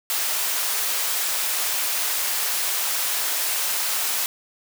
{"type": "high-pass noise", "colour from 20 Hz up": "white", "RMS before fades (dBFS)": -24, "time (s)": [0.1, 4.26], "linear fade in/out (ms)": 0, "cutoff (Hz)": 600, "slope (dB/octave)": 12, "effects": []}